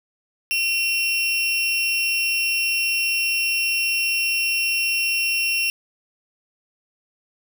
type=tone with amplitude modulation; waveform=35% pulse; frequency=2735 Hz; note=F7; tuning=37 cents flat; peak=-16 dBFS; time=0.51-5.7 s; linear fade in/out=0 ms; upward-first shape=sine; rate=299 Hz; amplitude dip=40%; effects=none